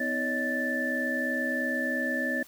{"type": "tone cluster", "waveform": "sine", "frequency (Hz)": [252.3, 320.8, 563, 626, 1759], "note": ["B3", "E4", "C#5", "D#5", "A6"], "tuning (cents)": [37, -47, 27, 10, -1], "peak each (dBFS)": [-32, -38, -35, -38, -29], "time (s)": [0, 2.43], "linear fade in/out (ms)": 5, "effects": ["white hiss -53 dBFS RMS until 2.47 s"]}